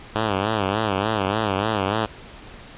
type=tone with vibrato; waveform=5% pulse; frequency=103.2 Hz; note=G#2; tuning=10 cents flat; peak=-9 dBFS; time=0.15-2.06 s; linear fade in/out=5 ms; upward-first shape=sine; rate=3.4 Hz; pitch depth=140 cents each way; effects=pink hiss -42 dBFS RMS until 2.77 s + resampled to 8000 Hz